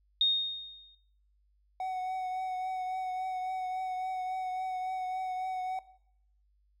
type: tone with exponential decay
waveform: sine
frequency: 3700 Hz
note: A#7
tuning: 14 cents flat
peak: -21 dBFS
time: 0.21-0.95 s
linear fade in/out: 2 ms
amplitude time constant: 160 ms
type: tone with vibrato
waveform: triangle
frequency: 745 Hz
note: F#5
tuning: 12 cents sharp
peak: -30 dBFS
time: 1.8-5.79 s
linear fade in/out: 2 ms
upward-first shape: triangle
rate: 3.6 Hz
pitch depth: 21 cents each way
effects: noise-tail reverb RT60 0.7 s tail -18 dB re dry + added 50 Hz sine -66 dBFS peak until 6.8 s